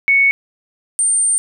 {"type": "tone pair in turn", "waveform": "sine", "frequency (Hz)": [2217, 8887], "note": ["C#7", "C#9"], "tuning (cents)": [0, 3], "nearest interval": "2 octaves", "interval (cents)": 2403, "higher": "second", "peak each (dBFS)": [-9, -12], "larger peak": "first", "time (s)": [[0.08, 0.31], [0.99, 1.38]], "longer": "second", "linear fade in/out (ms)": 0, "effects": []}